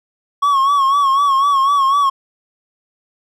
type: tone with vibrato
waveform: triangle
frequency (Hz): 1108.7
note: C#6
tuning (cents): 0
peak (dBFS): -9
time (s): 0.42-2.1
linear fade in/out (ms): 10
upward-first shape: sine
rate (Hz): 4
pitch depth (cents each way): 67
effects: none